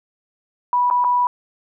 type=tone with dropouts; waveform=sine; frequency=981 Hz; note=B5; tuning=12 cents flat; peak=-14 dBFS; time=0.73-1.27 s; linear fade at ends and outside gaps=1 ms; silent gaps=0.901-0.91 / 1.041-1.046 s; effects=none